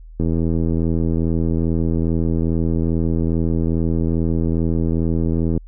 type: click train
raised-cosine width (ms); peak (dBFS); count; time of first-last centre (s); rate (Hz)
3; -8; 444; 0.2-5.576; 82.4
effects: added 40 Hz sine -36 dBFS peak until 5.67 s